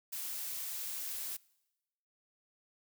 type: noise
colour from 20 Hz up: blue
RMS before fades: -40 dBFS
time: 0.12-1.37 s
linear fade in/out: 10 ms
effects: noise-tail reverb RT60 1.0 s tail -24 dB re dry